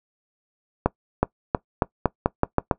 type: accelerating click train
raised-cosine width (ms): 1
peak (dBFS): -3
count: 9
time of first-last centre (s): 0.86-2.712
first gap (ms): 370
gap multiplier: 0.86
effects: noise-tail reverb RT60 0.1 s tail -21 dB re dry